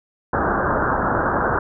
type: low-pass noise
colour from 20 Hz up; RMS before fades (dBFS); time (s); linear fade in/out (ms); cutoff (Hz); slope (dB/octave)
white; -20; 0.33-1.59; 5; 1600; 96
effects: none